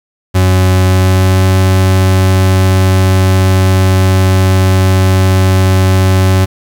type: tone with pitch glide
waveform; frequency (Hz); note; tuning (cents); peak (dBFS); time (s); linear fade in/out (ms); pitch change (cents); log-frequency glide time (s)
40% pulse; 93 to 94.24; F#2 to F#2; +9 to +32; -5; 0.34-6.46; 20; +23; 0.85-1.45
effects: 7-bit